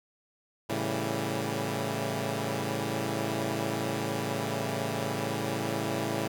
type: chord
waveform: 10% pulse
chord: A dominant seventh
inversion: none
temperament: equal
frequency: 110 / 138.59 / 164.81 / 196 Hz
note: A2 / C#3 / E3 / G3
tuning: 0 / 0 / 0 / 0 cents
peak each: -25 / -26 / -29 / -29 dBFS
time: 0.69-6.28 s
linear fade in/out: 10 ms
effects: none